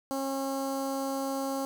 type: tone with notch filter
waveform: 15% pulse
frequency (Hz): 271.2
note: C#4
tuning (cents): -38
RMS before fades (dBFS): -32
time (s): 0.11-1.65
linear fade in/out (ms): 0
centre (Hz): 2500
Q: 0.68
effects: none